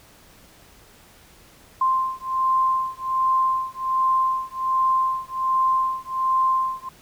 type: beating tone pair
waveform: sine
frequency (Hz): 1046.5 / 1047.8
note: C6 / C6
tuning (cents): 0 / +2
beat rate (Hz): 1.3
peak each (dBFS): -22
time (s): 1.81-6.89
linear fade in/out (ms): 5
effects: pink hiss -51 dBFS RMS until 7.01 s